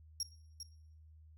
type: tone with echo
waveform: 35% pulse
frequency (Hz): 5588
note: F8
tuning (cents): 0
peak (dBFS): -32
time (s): 0.2-0.23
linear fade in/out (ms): 2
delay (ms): 400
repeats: 1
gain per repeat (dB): -9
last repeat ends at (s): 0.63
effects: noise-tail reverb RT60 0.7 s tail -18 dB re dry + added 78 Hz sine -56 dBFS peak until 1.37 s